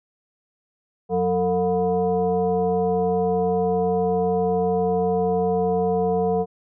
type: tone with frequency modulation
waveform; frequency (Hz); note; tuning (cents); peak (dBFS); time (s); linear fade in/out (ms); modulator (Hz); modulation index
sine; 451.3; A4; +44; -18; 1.09-6.46; 50; 270; 1
effects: none